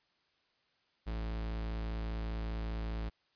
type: tone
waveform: 45% pulse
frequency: 55 Hz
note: A1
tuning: in tune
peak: -35 dBFS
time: 1.06-3.1 s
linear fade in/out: 20 ms
effects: white hiss -74 dBFS RMS until 3.35 s + resampled to 11025 Hz